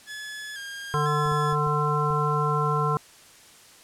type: tone with vibrato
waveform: sawtooth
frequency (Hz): 1661.2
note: G#6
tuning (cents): 0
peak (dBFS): -31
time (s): 0.06-1.56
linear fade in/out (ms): 50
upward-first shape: square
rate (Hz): 1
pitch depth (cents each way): 50
type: harmonic tone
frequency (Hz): 148.9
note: D3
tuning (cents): +24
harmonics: 1 / 3 / 5 / 7 / 9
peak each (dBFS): -25 / -29 / -34 / -26 / -29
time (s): 0.94-2.97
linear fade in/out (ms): 0
type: clicks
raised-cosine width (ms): 5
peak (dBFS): -29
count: 5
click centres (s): 1.261 / 1.32 / 1.528 / 1.671 / 2.106
effects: white hiss -51 dBFS RMS until 3.83 s + low-pass 10000 Hz 12 dB/octave